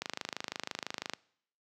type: click train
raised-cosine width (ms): 0.2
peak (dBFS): -17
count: 30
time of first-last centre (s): 0.02-1.135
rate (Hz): 26
effects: noise-tail reverb RT60 0.7 s tail -24 dB re dry + high-pass 150 Hz 12 dB/octave